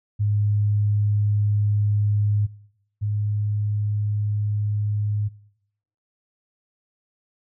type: tone pair in turn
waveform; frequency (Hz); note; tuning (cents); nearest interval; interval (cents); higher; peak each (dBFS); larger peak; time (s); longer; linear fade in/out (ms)
sine; 103.83 / 104.38; G#2 / G#2; 0 / +9; unison; 9; second; -18 / -21; first; 0.19-2.47 / 3.01-5.29; neither; 20
effects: noise-tail reverb RT60 0.8 s tail -23 dB re dry